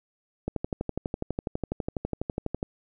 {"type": "click train", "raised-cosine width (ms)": 2, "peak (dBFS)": -15, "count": 27, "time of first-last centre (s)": [0.48, 2.629], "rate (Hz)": 12.1, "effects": []}